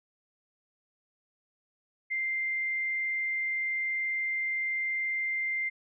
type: tone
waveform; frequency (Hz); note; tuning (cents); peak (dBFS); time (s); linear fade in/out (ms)
sine; 2093; C7; 0; -28; 2.1-5.7; 20
effects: none